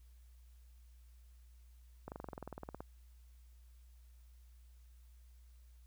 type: slowing click train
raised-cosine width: 1 ms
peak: -30 dBFS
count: 16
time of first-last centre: 2.08-2.805 s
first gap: 39 ms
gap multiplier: 1.03
effects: added 60 Hz sine -57 dBFS peak until 5.86 s + white hiss -75 dBFS RMS until 5.86 s